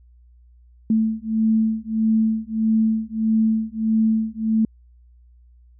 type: beating tone pair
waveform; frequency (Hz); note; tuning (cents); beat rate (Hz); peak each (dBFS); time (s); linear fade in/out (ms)
sine; 220 / 221.6; A3 / A3; 0 / +13; 1.6; -20; 0.9-4.65; 2
effects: added 60 Hz sine -48 dBFS peak until 5.79 s